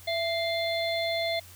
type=harmonic tone with a mistuned harmonic; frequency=698 Hz; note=F5; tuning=1 cent flat; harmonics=1 / 3 / 5 / 6; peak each=-28 / -33 / -35 / -36 dBFS; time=0.07-1.4 s; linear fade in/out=10 ms; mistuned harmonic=1; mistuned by=-77 cents; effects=added 90 Hz sine -51 dBFS peak until 1.55 s + white hiss -51 dBFS RMS until 1.55 s